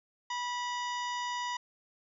harmonic tone with a mistuned harmonic, 978 Hz, B5, 17 cents flat, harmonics 1 / 2 / 3 / 4 / 5 / 6 / 7, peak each -34 / -40 / -44 / -46 / -48 / -50 / -51 dBFS, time 0.3-1.57 s, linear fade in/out 5 ms, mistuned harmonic 4, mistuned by -110 cents, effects none

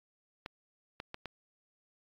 clicks, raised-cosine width 0.3 ms, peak -24 dBFS, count 4, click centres 0.461 / 1.001 / 1.144 / 1.257 s, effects AAC 48 kbps

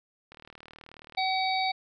click train, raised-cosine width 0.3 ms, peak -31 dBFS, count 33, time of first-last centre 0.32-1.149 s, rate 38.6 Hz
harmonic tone, 758 Hz, F#5, 42 cents sharp, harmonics 1 / 3 / 5 / 6, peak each -27 / -32 / -34 / -35 dBFS, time 1.17-1.72 s, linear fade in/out 10 ms
effects none

